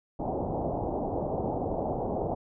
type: low-pass noise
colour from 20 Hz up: white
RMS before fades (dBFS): -31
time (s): 0.19-2.35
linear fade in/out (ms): 10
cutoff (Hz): 820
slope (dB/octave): 48
effects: none